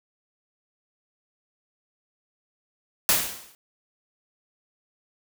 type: noise with exponential decay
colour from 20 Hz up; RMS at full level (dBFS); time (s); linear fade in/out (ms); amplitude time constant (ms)
white; -17; 3.09-3.55; 1; 100
effects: none